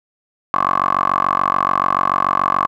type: tone with band-pass filter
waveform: 10% pulse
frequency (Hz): 46.93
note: F#1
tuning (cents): +25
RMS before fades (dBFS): -17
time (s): 0.54-2.67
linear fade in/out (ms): 0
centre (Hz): 1100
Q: 9.5
effects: none